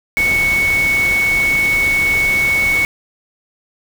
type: tone in noise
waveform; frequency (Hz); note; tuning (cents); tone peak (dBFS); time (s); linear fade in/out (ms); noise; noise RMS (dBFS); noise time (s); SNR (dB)
sine; 2217; C#7; 0; -12; 0.17-2.85; 0; pink; -25; 0.17-2.85; +10
effects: none